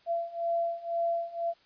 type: beating tone pair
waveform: sine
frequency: 677 / 679 Hz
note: E5 / F5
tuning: +46 / -49 cents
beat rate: 2 Hz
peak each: -32 / -30 dBFS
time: 0.06-1.54 s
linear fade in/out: 50 ms
effects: white hiss -63 dBFS RMS until 1.65 s + resampled to 11025 Hz